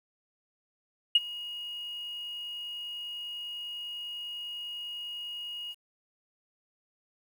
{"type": "tone with ADSR envelope", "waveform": "sine", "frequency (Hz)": 2875, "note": "F7", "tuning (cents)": 50, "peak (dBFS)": -14, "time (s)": [1.15, 5.75], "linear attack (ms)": 5, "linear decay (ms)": 31, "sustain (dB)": -22, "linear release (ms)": 43, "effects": ["tanh soft clip ceiling -12 dBFS", "9-bit"]}